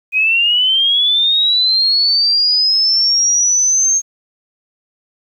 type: linear sweep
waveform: sine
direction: up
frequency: 2489 to 6450 Hz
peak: -10 dBFS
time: 0.12-4.02 s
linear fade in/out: 50 ms
effects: 8-bit